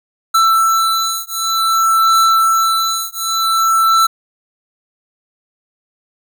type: beating tone pair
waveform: square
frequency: 1331 / 1331.54 Hz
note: E6 / E6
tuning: +16 / +17 cents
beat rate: 0.54 Hz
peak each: -15 dBFS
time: 0.34-4.07 s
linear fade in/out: 10 ms
effects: none